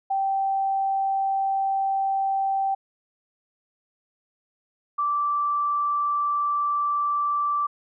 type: tone pair in turn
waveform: sine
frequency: 779 / 1167.2 Hz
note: G5 / D6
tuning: -11 / -11 cents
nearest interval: perfect fifth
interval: 700 cents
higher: second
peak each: -21 dBFS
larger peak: neither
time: 0.1-2.75 / 4.98-7.67 s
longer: second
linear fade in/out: 10 ms
effects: none